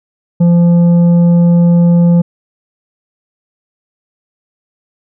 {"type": "tone with tanh clipping", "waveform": "triangle", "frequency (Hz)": 172.2, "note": "F3", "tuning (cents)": -24, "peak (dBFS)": -6, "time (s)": [0.4, 2.22], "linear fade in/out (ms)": 10, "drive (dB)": 11, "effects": []}